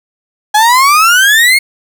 35% pulse exponential sweep, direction up, 830 to 2193 Hz, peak -3 dBFS, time 0.54-1.59 s, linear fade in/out 10 ms, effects none

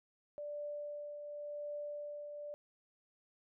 sine tone with tremolo, 587.3 Hz, D5, in tune, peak -39 dBFS, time 0.38-2.54 s, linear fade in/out 0 ms, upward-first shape triangle, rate 0.91 Hz, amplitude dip 45%, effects none

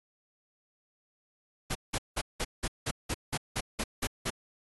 pink noise bursts, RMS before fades -31 dBFS, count 12, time 1.7-4.304 s, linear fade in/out 10 ms, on 52 ms, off 180 ms, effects AAC 32 kbps

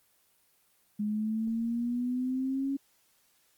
sine exponential sweep, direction up, 207.7 to 277.2 Hz, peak -28 dBFS, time 0.99-2.77 s, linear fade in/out 10 ms, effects white hiss -68 dBFS RMS until 3.57 s + Opus 24 kbps

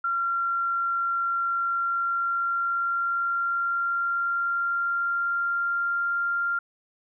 sine tone with pitch glide, 1374 to 1391.6 Hz, F6 to F6, -29 to -7 cents, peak -23 dBFS, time 0.04-6.59 s, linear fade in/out 5 ms, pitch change +22 cents, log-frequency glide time 1.34-6.15 s, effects none

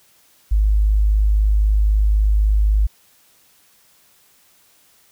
sine tone, 51.91 Hz, G#1, in tune, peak -12 dBFS, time 0.51-2.87 s, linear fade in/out 10 ms, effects white hiss -55 dBFS RMS until 5.11 s

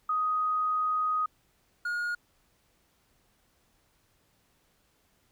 sine / triangle tone pair in turn, 1250 / 1433.6 Hz, D#6 / F6, +8 / +45 cents, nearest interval major second, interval 237 cents, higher second, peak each -25 / -27 dBFS, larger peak first, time 0.09-1.26 / 1.85-2.15 s, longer first, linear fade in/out 5 ms, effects pink hiss -69 dBFS RMS until 5.31 s

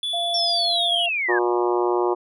triangle tone with pitch glide, 3445 to 3263 Hz, A7 to G#7, -37 to -31 cents, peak -22 dBFS, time 0.03-1.06 s, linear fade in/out 2 ms, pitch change -94 cents, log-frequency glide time 0.6-0.93 s
sine tone, 690 Hz, F5, 21 cents flat, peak -25 dBFS, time 0.13-1.09 s, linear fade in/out 10 ms
sine linear sweep, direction down, 5500 to 1551 Hz, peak -21 dBFS, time 0.34-1.39 s, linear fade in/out 5 ms
harmonic tone, 120 Hz, B2, 49 cents flat, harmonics 3 / 4 / 5 / 6 / 7 / 8 / 9 / 10, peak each -20 / -28 / -31 / -30 / -29 / -28 / -31 / -36 dBFS, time 1.28-2.15 s, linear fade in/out 20 ms
effects none

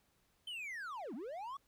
triangle linear two-way sweep, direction down then up, 3123 to 198.5 to 1154 Hz, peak -40 dBFS, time 0.47-1.57 s, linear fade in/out 5 ms, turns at 1.14 s, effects pink hiss -75 dBFS RMS until 1.67 s

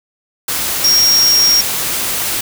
sine tone in noise, 5588 Hz, F8, in tune, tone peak -8 dBFS, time 0.84-1.61 s, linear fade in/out 5 ms, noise white, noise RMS -18 dBFS, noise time 0.48-2.41 s, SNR +7 dB, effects none

